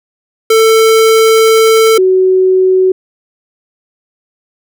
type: tone pair in turn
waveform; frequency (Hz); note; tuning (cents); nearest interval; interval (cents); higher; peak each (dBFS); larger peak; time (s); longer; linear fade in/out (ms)
square / sine; 444.9 / 374.1; A4 / F#4; +19 / +19; minor third; 300; first; -5; neither; 0.5-1.98 / 1.98-2.92; first; 5
effects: none